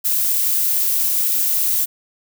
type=noise; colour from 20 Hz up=violet; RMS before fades=-18 dBFS; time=0.04-1.86 s; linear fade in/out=20 ms; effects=none